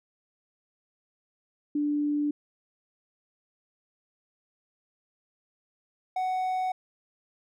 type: tone pair in turn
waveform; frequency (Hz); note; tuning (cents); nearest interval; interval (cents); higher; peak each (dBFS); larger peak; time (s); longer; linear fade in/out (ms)
sine / triangle; 293.7 / 743.9; D4 / F#5; 0 / +9; octave + major third; 1609; second; -24; neither; 1.75-2.31 / 6.16-6.72; neither; 5
effects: none